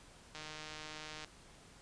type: click train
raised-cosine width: 0.2 ms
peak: -29 dBFS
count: 139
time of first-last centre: 0.35-1.246 s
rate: 154 Hz
effects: pink hiss -59 dBFS RMS until 1.81 s + resampled to 22050 Hz